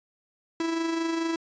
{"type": "tone with amplitude modulation", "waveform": "45% pulse", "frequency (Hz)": 329.6, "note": "E4", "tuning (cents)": 0, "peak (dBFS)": -24, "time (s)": [0.6, 1.36], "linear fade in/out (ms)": 2, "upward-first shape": "sine", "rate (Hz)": 24.6, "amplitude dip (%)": 40, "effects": ["resampled to 16000 Hz"]}